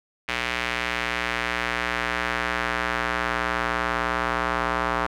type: tone with band-pass filter sweep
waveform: square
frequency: 59.9 Hz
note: A#1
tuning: 48 cents sharp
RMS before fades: -26 dBFS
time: 0.28-5.07 s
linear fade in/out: 10 ms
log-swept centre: 2300 to 1200 Hz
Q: 1.6
effects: none